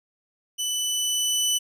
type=tone with level ramp; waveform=20% pulse; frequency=2987 Hz; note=F#7; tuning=16 cents sharp; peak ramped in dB=-20 to -15 dBFS; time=0.58-1.59 s; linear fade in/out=20 ms; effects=none